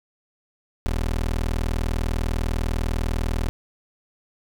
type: tone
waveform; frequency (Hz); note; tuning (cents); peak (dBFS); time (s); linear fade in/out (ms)
25% pulse; 40; D#1; +49; -18; 0.86-3.49; 0
effects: none